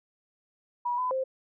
sine tone with pitch steps, 969 / 1006 / 525 Hz, B5 / B5 / C5, -33 / +32 / +6 cents, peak -26 dBFS, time 0.85-1.24 s, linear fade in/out 10 ms, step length 130 ms, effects none

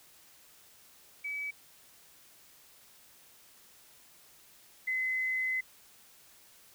sine tone pair in turn, 2287 / 2038 Hz, D7 / C7, -47 / -46 cents, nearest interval major second, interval 199 cents, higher first, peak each -34 / -29 dBFS, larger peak second, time 1.24-1.51 / 4.87-5.61 s, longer second, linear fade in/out 10 ms, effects white hiss -59 dBFS RMS until 6.74 s

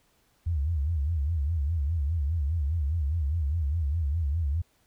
sine tone with vibrato, 76.8 Hz, D#2, 22 cents flat, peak -24 dBFS, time 0.46-4.62 s, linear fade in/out 10 ms, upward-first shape sine, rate 4.9 Hz, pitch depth 200 cents each way, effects pink hiss -67 dBFS RMS until 4.86 s

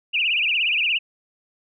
sine tone with vibrato, 2637 Hz, E7, in tune, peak -18 dBFS, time 0.13-0.99 s, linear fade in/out 20 ms, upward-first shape triangle, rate 17 Hz, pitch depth 220 cents each way, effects none

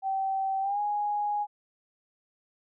sine tone with pitch glide, 773 to 828.5 Hz, G5 to G#5, -24 to -4 cents, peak -26 dBFS, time 0.02-1.47 s, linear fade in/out 50 ms, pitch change +120 cents, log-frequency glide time 0.61-0.8 s, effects none

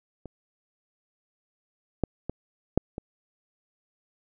clicks, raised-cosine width 2 ms, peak -26 / -10 / -17 / -6 / -20 dBFS, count 5, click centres 0.257 / 2.037 / 2.296 / 2.776 / 2.981 s, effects none

